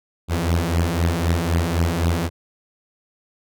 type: beating tone pair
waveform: sawtooth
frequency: 82.41 / 86.31 Hz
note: E2 / F2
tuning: 0 / -20 cents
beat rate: 3.9 Hz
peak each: -17 dBFS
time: 0.28-2.3 s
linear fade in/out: 50 ms
effects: none